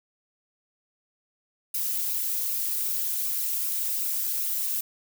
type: noise with flanger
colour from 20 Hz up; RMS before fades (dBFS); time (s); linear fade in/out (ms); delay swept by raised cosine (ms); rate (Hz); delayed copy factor
violet; -28; 1.74-4.81; 5; 0.74 to 4.54; 2.6; +0.6
effects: none